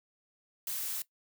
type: noise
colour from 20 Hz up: blue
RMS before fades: -36 dBFS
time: 0.67-1.02 s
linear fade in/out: 2 ms
effects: noise-tail reverb RT60 0.1 s tail -19 dB re dry